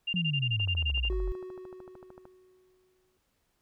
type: tone bursts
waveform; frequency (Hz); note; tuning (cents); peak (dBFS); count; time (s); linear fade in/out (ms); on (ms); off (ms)
sine; 2794; F7; 0; -28; 12; 0.07-1.09; 10; 63; 24
type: exponential sweep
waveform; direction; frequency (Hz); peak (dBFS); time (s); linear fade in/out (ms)
sine; down; 185 to 42.65; -28; 0.14-1.32; 0
type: click train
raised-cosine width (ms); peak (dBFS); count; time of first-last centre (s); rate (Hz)
1; -35; 23; 0.6-2.254; 13.3
type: tone with exponential decay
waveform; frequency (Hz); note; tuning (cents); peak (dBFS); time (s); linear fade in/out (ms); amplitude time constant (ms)
triangle; 370; F#4; 0; -30; 1.1-3.17; 0; 450
effects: pink hiss -75 dBFS RMS until 3.61 s